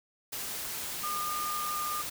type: tone in noise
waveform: sine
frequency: 1211 Hz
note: D#6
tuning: 47 cents flat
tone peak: -32 dBFS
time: 1.03-2.02 s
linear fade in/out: 10 ms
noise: white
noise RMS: -37 dBFS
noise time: 0.32-2.1 s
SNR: +2 dB
effects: none